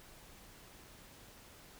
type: silence
effects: pink hiss -57 dBFS RMS until 1.79 s